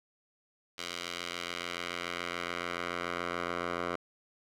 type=tone with band-pass filter sweep; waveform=10% pulse; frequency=87 Hz; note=F2; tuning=6 cents flat; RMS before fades=-37 dBFS; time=0.78-3.96 s; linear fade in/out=5 ms; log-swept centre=3800 to 1100 Hz; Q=0.97; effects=none